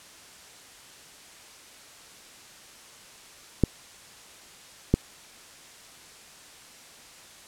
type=clicks; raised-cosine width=3 ms; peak=-5 dBFS; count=2; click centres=3.637 / 4.94 s; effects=white hiss -49 dBFS RMS until 7.47 s + low-pass 9000 Hz 12 dB/octave